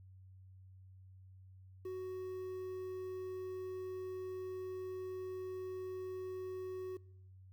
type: tone with quantisation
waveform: triangle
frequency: 371.6 Hz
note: F#4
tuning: 7 cents sharp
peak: -38 dBFS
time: 1.85-6.97 s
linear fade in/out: 5 ms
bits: 11
effects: noise-tail reverb RT60 0.9 s tail -25 dB re dry + added 94 Hz sine -55 dBFS peak until 7.52 s